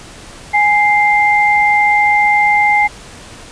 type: tone pair together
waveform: sine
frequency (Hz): 830.6 / 2095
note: G#5 / C7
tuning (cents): 0 / +2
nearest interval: octave + major third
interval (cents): 1602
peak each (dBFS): -11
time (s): 0.53-2.88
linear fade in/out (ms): 20
effects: pink hiss -35 dBFS RMS until 3.51 s + resampled to 22050 Hz